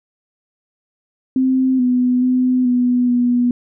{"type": "tone with pitch steps", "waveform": "sine", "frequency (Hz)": [260.5, 249.3, 253.5, 246.9, 244], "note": ["C4", "B3", "B3", "B3", "B3"], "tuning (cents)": [-7, 16, 45, 0, -21], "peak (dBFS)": -12, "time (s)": [1.36, 3.51], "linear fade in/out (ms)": 2, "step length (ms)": 430, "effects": []}